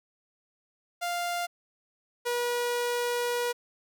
sawtooth tone pair in turn, 698.5 / 482.9 Hz, F5 / B4, 0 / -39 cents, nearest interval tritone, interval 639 cents, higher first, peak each -25 / -23 dBFS, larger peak second, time 1.01-1.47 / 2.25-3.53 s, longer second, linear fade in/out 20 ms, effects none

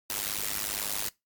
white noise with amplitude modulation, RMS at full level -28 dBFS, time 0.1-1.09 s, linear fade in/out 0 ms, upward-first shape sine, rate 102 Hz, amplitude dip 100%, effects noise-tail reverb RT60 0.2 s tail -22 dB re dry + MP3 96 kbps

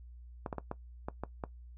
clicks, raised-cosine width 1 ms, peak -22 dBFS, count 7, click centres 0.462 / 0.528 / 0.583 / 0.714 / 1.085 / 1.236 / 1.438 s, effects noise-tail reverb RT60 0.1 s tail -17 dB re dry + added 60 Hz sine -48 dBFS peak until 1.77 s

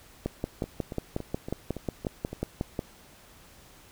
two click trains, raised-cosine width 2 ms, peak -15 / -22 dBFS, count 15 / 8, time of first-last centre 0.26-2.792 / 0.64-2.612 s, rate 5.53 / 3.55 Hz, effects pink hiss -54 dBFS RMS until 3.91 s

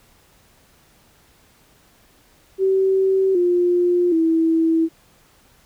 sine tone with pitch steps, 383.1 / 353.3 / 325.9 Hz, G4 / F4 / E4, -40 / +20 / -20 cents, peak -14 dBFS, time 2.58-4.89 s, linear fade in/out 50 ms, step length 770 ms, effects pink hiss -55 dBFS RMS until 5.65 s

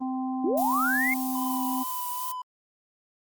harmonic tone, 259.4 Hz, C4, 15 cents flat, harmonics 1 / 3 / 4, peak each -28 / -34 / -41 dBFS, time 0-1.84 s, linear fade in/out 20 ms
sine linear sweep, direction up, 277.2 to 2169 Hz, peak -23 dBFS, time 0.44-1.14 s, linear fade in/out 5 ms
violet noise, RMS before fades -35 dBFS, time 0.57-2.32 s, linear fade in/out 5 ms
triangle tone with vibrato, 1000 Hz, B5, 21 cents sharp, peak -30 dBFS, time 1.35-2.42 s, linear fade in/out 5 ms, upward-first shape sine, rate 2.4 Hz, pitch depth 26 cents each way
effects Opus 24 kbps

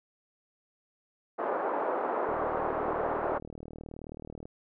pink band-pass noise, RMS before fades -31 dBFS, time 1.38-3.39 s, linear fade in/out 20 ms, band 370 to 1200 Hz, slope 24 dB/octave
click train, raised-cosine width 2 ms, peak -29 dBFS, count 85, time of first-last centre 2.29-4.455 s, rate 38.8 Hz
effects none

